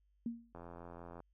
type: tone with exponential decay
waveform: sine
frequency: 233.1 Hz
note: A#3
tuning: in tune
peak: -33 dBFS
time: 0.26-0.53 s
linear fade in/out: 2 ms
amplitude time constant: 57 ms
type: click train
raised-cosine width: 1 ms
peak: -36 dBFS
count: 57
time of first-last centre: 0.55-1.203 s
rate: 85.7 Hz
effects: added 50 Hz sine -70 dBFS peak until 1.33 s